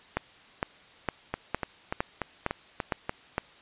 two click trains, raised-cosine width 0.5 ms, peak -11 / -14 dBFS, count 8 / 7, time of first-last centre 0.17-3.381 / 1.34-3.094 s, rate 2.18 / 3.42 Hz, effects white hiss -54 dBFS RMS until 3.61 s + resampled to 8000 Hz

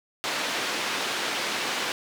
white band-pass noise, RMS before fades -29 dBFS, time 0.24-1.92 s, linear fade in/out 0 ms, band 240 to 3600 Hz, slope 12 dB/octave, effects none

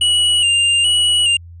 square tone with vibrato, 2862 Hz, F7, 42 cents sharp, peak -12 dBFS, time 0.01-1.37 s, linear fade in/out 5 ms, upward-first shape square, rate 1.2 Hz, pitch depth 39 cents each way, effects added 85 Hz sine -34 dBFS peak until 1.6 s + resampled to 22050 Hz

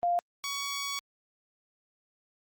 sine / 10% pulse tone pair in turn, 698.5 / 1124.3 Hz, F5 / C#6, 0 / +24 cents, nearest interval minor sixth, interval 824 cents, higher second, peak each -24 / -24 dBFS, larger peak neither, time 0.03-0.19 / 0.44-0.99 s, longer second, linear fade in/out 0 ms, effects Opus 32 kbps

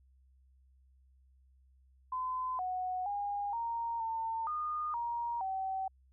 sine tone with pitch steps, 1021 / 737 / 813 / 929 / 902 / 1223 / 943 / 765 Hz, C6 / F#5 / G#5 / A#5 / A5 / D#6 / A#5 / G5, -43 / -7 / -37 / -6 / +43 / -30 / +20 / -42 cents, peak -33 dBFS, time 2.12-5.88 s, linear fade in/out 5 ms, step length 470 ms, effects added 65 Hz sine -62 dBFS peak until 6.12 s

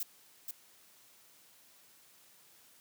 violet noise with echo, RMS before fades -36 dBFS, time 0-0.03 s, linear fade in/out 2 ms, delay 480 ms, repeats 1, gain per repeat -4 dB, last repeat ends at 0.51 s, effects white hiss -62 dBFS RMS until 2.8 s + high-pass 100 Hz 12 dB/octave

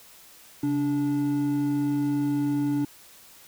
triangle tone pair together, 136.72 / 289.7 Hz, C#3 / D4, -24 / -24 cents, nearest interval octave + minor second, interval 1300 cents, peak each -29 / -21 dBFS, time 0.63-2.85 s, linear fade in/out 5 ms, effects white hiss -51 dBFS RMS until 3.47 s

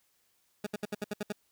20% pulse tone bursts, 207.7 Hz, G#3, in tune, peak -27 dBFS, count 8, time 0.64-1.324 s, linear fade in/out 5 ms, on 26 ms, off 68 ms, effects white hiss -72 dBFS RMS until 1.51 s

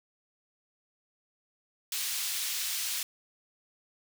pink high-pass noise, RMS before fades -33 dBFS, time 1.92-3.03 s, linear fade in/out 2 ms, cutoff 3100 Hz, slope 12 dB/octave, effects none

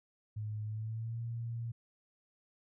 sine tone with pitch glide, 106.8 to 116.47 Hz, G#2 to A#2, +49 to -1 cents, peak -36 dBFS, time 0.36-1.72 s, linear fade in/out 10 ms, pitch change +150 cents, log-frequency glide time 0.65-1.21 s, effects none

